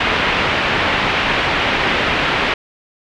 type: low-pass noise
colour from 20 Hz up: white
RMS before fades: -17 dBFS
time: 0-2.54 s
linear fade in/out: 5 ms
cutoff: 2900 Hz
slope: 24 dB/octave
effects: none